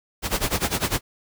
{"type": "noise with tremolo", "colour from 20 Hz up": "pink", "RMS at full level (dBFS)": -21, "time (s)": [0.22, 1.01], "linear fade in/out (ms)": 50, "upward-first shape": "sine", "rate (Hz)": 10, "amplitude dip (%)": 90, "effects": []}